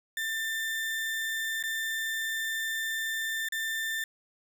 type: tone with dropouts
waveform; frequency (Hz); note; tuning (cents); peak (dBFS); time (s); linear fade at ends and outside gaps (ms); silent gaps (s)
35% pulse; 1787; A6; +26; -28; 0.17-4.04; 2; 1.627-1.637 / 3.487-3.522
effects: none